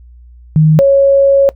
sine tone pair in turn, 155.56 / 552 Hz, D#3 / C#5, 0 / -7 cents, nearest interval octave + minor seventh, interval 2193 cents, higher second, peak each -4 dBFS, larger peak neither, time 0.56-0.79 / 0.79-1.49 s, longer second, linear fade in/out 0 ms, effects noise-tail reverb RT60 0.1 s tail -20 dB re dry + added 60 Hz sine -35 dBFS peak until 1.55 s

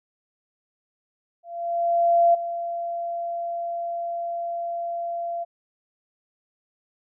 sine tone with ADSR envelope, 685 Hz, F5, 34 cents flat, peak -13 dBFS, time 1.43-5.45 s, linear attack 910 ms, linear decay 12 ms, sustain -13 dB, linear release 24 ms, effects none

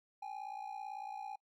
triangle ring-modulated tone, 815 Hz, G#5, 33 cents flat, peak -37 dBFS, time 0.22-1.36 s, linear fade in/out 5 ms, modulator 29 Hz, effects noise-tail reverb RT60 0.1 s tail -25 dB re dry

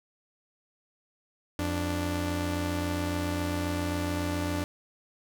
sawtooth tone pair together, 87.32 / 293.7 Hz, F2 / D4, 0 / 0 cents, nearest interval octave + major sixth, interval 2100 cents, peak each -27 dBFS, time 1.59-4.64 s, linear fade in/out 0 ms, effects none

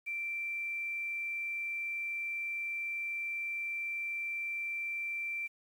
sine tone with quantisation, 2349 Hz, D7, in tune, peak -34 dBFS, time 0.06-5.48 s, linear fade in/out 20 ms, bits 10, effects none

